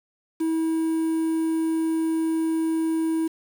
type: tone with quantisation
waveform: triangle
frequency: 323 Hz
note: E4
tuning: 35 cents flat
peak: -19 dBFS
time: 0.4-3.28 s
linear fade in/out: 10 ms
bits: 7
effects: none